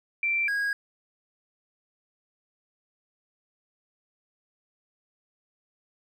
sine / triangle tone pair in turn, 2349 / 1642.6 Hz, D7 / G#6, 0 / -20 cents, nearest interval tritone, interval 620 cents, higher first, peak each -23 dBFS, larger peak neither, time 0.23-0.48 / 0.48-0.73 s, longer neither, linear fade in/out 2 ms, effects none

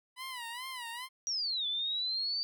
15% pulse tone with vibrato, 987 Hz, B5, 1 cent flat, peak -33 dBFS, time 0.16-1.09 s, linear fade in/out 50 ms, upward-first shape sine, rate 2.4 Hz, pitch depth 120 cents each way
sine exponential two-way sweep, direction down then up, 5810 to 3454 to 4646 Hz, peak -31 dBFS, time 1.27-2.43 s, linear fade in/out 0 ms, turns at 1.67 s
effects none

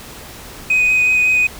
sine tone with vibrato, 2502 Hz, D#7, 9 cents sharp, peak -9 dBFS, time 0.7-1.47 s, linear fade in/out 5 ms, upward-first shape sine, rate 5.4 Hz, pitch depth 12 cents each way, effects tanh soft clip ceiling -9 dBFS + pink hiss -35 dBFS RMS until 1.59 s

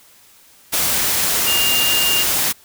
sine tone in noise, 2810 Hz, F7, 10 cents sharp, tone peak -17 dBFS, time 1.46-2.24 s, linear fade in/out 20 ms, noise white, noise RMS -18 dBFS, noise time 0.72-2.53 s, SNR -2 dB, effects white hiss -49 dBFS RMS until 2.64 s

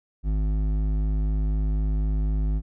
sine tone with hard clipping, 52 Hz, G#1, 3 cents sharp, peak -23 dBFS, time 0.23-2.62 s, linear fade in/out 50 ms, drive 10 dB, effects none

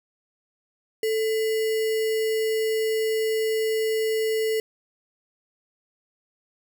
sine tone with sample-and-hold, 440 Hz, A4, in tune, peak -21 dBFS, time 1.03-4.6 s, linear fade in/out 2 ms, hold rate 2450 Hz, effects none

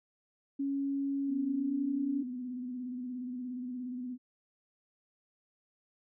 sine tone with pitch glide, 277.2 to 281.2 Hz, C#4 to C#4, 0 to +25 cents, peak -30 dBFS, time 0.59-2.23 s, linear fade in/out 10 ms, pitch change +25 cents, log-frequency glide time 1.55-1.75 s
sine tone with vibrato, 249.8 Hz, B3, 20 cents sharp, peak -36 dBFS, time 1.27-4.18 s, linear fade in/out 50 ms, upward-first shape square, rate 17 Hz, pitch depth 35 cents each way
effects none

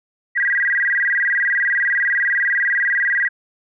sine tone with vibrato, 1772 Hz, A6, 12 cents sharp, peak -15 dBFS, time 0.35-3.29 s, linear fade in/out 20 ms, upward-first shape square, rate 20 Hz, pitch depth 160 cents each way, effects none

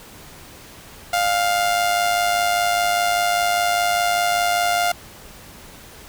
sawtooth tone with amplitude modulation, 702 Hz, F5, 9 cents sharp, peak -11 dBFS, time 1.13-4.92 s, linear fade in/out 5 ms, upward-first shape sine, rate 105 Hz, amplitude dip 50%, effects pink hiss -42 dBFS RMS until 6.08 s

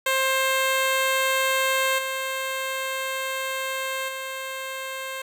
10% pulse tone with level steps, 529 Hz, C5, 19 cents sharp, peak -12 / -18 / -22 dBFS, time 0.06-5.22 s, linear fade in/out 5 ms, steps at 1.98 / 4.08 s, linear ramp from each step 10 ms, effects none

